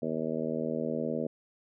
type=harmonic tone; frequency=79.6 Hz; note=D#2; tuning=40 cents sharp; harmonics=2 / 3 / 4 / 5 / 6 / 7 / 8; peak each=-40 / -34 / -39 / -38 / -36 / -37 / -40 dBFS; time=0.02-1.27 s; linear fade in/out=5 ms; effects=none

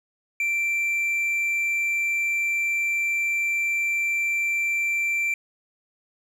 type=tone; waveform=triangle; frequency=2349 Hz; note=D7; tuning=in tune; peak=-20 dBFS; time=0.4-5.34 s; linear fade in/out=2 ms; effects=none

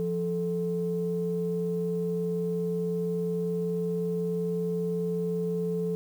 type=tone pair together; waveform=sine; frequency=173.54 / 437.3 Hz; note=F3 / A4; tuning=-11 / -11 cents; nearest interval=octave + major third; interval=1600 cents; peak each=-29 / -28 dBFS; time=0-5.95 s; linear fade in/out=0 ms; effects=tanh soft clip ceiling -19 dBFS + 9-bit

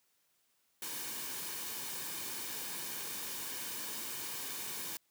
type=noise with comb filter; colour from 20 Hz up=white; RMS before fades=-41 dBFS; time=0.82-4.97 s; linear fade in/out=2 ms; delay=1.5 ms; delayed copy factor=-0.5; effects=white hiss -75 dBFS RMS until 5.1 s + high-pass 80 Hz 12 dB/octave

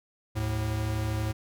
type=tone pair together; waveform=square; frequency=75.9 / 108.4 Hz; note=D#2 / A2; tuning=-42 / -25 cents; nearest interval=tritone; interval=617 cents; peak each=-34 / -29 dBFS; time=0.35-1.33 s; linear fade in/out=20 ms; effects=none

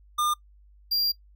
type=tone pair in turn; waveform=square; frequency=1206 / 4763 Hz; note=D6 / D8; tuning=+46 / +24 cents; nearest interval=2 octaves; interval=2378 cents; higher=second; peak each=-23 dBFS; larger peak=neither; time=0.18-0.34 / 0.91-1.12 s; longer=second; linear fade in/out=10 ms; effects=noise-tail reverb RT60 0.1 s tail -22 dB re dry + added 50 Hz sine -52 dBFS peak until 1.35 s

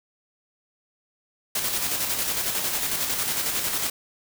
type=noise with tremolo; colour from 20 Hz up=white; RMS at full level=-25 dBFS; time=1.55-3.9 s; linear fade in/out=5 ms; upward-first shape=square; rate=11 Hz; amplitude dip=35%; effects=none

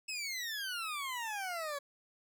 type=exponential sweep; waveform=20% pulse; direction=down; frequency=2632 to 554.4 Hz; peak=-32 dBFS; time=0.08-1.79 s; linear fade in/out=10 ms; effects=none

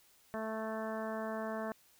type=harmonic tone; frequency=220 Hz; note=A3; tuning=in tune; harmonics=1 / 2 / 3 / 4 / 5 / 6 / 7 / 8; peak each=-41 / -44 / -40 / -48 / -46 / -51 / -50 / -50 dBFS; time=0.34-1.72 s; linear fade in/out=0 ms; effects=white hiss -66 dBFS RMS until 1.99 s

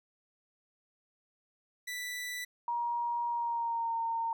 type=tone; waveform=sawtooth; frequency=1975.5 Hz; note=B6; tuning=in tune; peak=-33 dBFS; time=1.87-2.45 s; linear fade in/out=10 ms
type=tone with pitch glide; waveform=sine; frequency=948 to 916.2 Hz; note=A#5 to A#5; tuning=+29 to -30 cents; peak=-30 dBFS; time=2.68-4.33 s; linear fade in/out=2 ms; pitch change=-59 cents; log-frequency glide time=3.29-3.96 s
effects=none

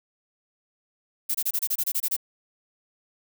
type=noise bursts; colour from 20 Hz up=violet; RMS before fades=-25 dBFS; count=11; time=1.29-2.166 s; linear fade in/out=10 ms; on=56 ms; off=26 ms; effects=none

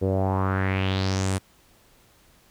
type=tone with low-pass filter sweep; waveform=sawtooth; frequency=95.3 Hz; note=G2; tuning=48 cents flat; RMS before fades=-24 dBFS; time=0.01-1.39 s; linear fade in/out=20 ms; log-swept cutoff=440 to 10000 Hz; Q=3.7; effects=pink hiss -58 dBFS RMS until 2.5 s

